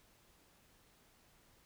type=silence; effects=pink hiss -68 dBFS RMS until 1.65 s